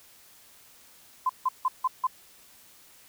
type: tone bursts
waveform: sine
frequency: 1027 Hz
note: C6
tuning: 33 cents flat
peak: -21 dBFS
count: 5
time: 1.26-2.07 s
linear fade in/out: 5 ms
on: 34 ms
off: 160 ms
effects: white hiss -55 dBFS RMS until 3.08 s